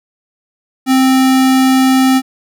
square tone, 262.1 Hz, C4, 3 cents sharp, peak -8 dBFS, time 0.86-2.22 s, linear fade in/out 50 ms, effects none

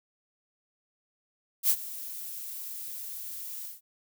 violet noise with ADSR envelope, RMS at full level -21 dBFS, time 1.63-3.81 s, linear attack 66 ms, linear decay 59 ms, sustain -18 dB, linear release 160 ms, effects none

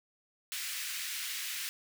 pink high-pass noise, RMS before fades -38 dBFS, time 0.52-1.69 s, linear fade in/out 0 ms, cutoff 1800 Hz, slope 24 dB/octave, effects none

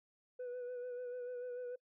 sine tone with vibrato, 493.9 Hz, B4, in tune, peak -38 dBFS, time 0.39-1.76 s, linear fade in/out 10 ms, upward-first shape sine, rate 6.8 Hz, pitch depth 29 cents each way, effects noise-tail reverb RT60 0.1 s tail -26 dB re dry + tanh soft clip ceiling -40 dBFS

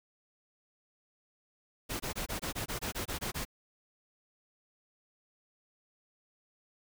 pink noise bursts, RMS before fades -36 dBFS, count 12, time 1.89-3.452 s, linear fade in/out 20 ms, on 110 ms, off 22 ms, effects none

